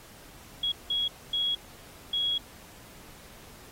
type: tone bursts at uneven times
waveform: sine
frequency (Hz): 3324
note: G#7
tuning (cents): +1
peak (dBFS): -25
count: 4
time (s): 0.63-0.72 / 0.9-1.08 / 1.33-1.55 / 2.13-2.38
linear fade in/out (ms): 5
effects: pink hiss -51 dBFS RMS until 3.71 s + AAC 48 kbps